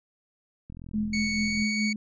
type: click train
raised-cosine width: 5 ms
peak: -30 dBFS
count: 40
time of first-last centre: 0.7-1.622 s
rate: 42.3 Hz
type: tone with tremolo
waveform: sine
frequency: 212.8 Hz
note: G#3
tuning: 42 cents sharp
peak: -24 dBFS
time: 0.94-1.96 s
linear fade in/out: 2 ms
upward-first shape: sine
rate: 4.7 Hz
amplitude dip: 50%
type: tone with pitch glide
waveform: sawtooth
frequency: 2223 to 2237 Hz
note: C#7 to C#7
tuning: +4 to +15 cents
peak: -24 dBFS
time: 1.13-1.93 s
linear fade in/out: 5 ms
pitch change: +11 cents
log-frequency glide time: 1.39-1.57 s
effects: resampled to 16000 Hz